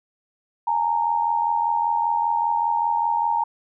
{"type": "tone pair together", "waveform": "sine", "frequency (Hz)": [838.9, 924], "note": ["G#5", "A#5"], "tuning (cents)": [17, -16], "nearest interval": "major second", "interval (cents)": 167, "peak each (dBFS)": [-24, -20], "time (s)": [0.67, 3.44], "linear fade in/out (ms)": 5, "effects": []}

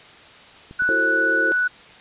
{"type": "clicks", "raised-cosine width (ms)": 3, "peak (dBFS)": -27, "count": 2, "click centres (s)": [0.711, 0.821]}
{"type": "tone", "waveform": "sine", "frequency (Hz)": 1480, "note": "F#6", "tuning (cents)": 0, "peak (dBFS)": -17, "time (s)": [0.79, 1.68], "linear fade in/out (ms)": 10}
{"type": "chord", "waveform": "sine", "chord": "F# half-diminished seventh", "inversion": "third", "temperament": "just", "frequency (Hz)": [333, 370, 444, 532.8], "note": ["E4", "F#4", "A4", "C5"], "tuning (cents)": [18, 0, 16, 31], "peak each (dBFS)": [-27, -30, -28, -28], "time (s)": [0.89, 1.52], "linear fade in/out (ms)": 0}
{"effects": ["white hiss -45 dBFS RMS until 2 s", "resampled to 8000 Hz"]}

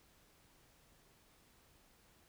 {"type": "silence", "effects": ["pink hiss -68 dBFS RMS until 2.28 s"]}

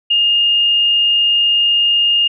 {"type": "tone", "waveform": "sine", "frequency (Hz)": 2832, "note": "F7", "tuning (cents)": 23, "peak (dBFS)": -10, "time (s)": [0.1, 2.28], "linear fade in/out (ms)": 10, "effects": []}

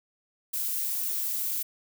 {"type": "noise", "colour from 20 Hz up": "violet", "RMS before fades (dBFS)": -30, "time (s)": [0.53, 1.63], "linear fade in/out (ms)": 10, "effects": []}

